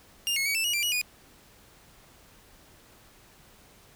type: tone with pitch steps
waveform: sawtooth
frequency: 2810 / 2180 / 2259 / 2653 / 2893 / 2362 / 2909 / 2459 Hz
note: F7 / C#7 / C#7 / E7 / F#7 / D7 / F#7 / D#7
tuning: +10 / -29 / +32 / +10 / -40 / +9 / -30 / -21 cents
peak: -22 dBFS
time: 0.27-1.014 s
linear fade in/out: 0 ms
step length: 93 ms
effects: pink hiss -56 dBFS RMS until 3.95 s